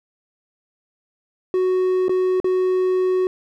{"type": "tone with dropouts", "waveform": "triangle", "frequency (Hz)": 370, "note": "F#4", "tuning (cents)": 0, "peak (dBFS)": -14, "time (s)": [1.54, 3.27], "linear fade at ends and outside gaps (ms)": 1, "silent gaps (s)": [[2.083, 2.094], [2.401, 2.444]], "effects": []}